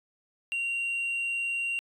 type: tone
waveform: sine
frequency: 2759 Hz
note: F7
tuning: 22 cents flat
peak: -25 dBFS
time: 0.52-1.79 s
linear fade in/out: 0 ms
effects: tanh soft clip ceiling -27 dBFS